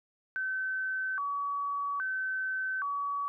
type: tone with vibrato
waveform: sine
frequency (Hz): 1318.5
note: E6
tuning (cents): 0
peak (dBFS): -30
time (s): 0.36-3.28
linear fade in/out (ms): 0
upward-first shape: square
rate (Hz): 0.61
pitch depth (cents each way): 260
effects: none